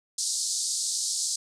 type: band-pass noise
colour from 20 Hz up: white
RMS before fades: -29 dBFS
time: 0.18-1.36 s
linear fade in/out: 5 ms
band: 4200 to 9000 Hz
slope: 48 dB/octave
effects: none